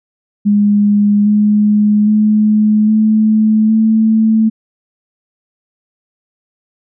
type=tone with pitch steps; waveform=sine; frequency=205.7 / 209.3 / 213 / 216.7 / 220.5 Hz; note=G#3 / G#3 / G#3 / A3 / A3; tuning=-16 / +14 / +44 / -26 / +4 cents; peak=-7 dBFS; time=0.45-4.5 s; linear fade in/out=20 ms; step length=810 ms; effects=none